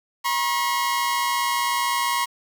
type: tone pair together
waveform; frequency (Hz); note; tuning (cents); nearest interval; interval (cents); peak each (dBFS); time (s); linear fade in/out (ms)
sawtooth; 961 / 1081.1; B5 / C#6; -48 / -44; major second; 204; -20; 0.24-2.26; 20
effects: 7-bit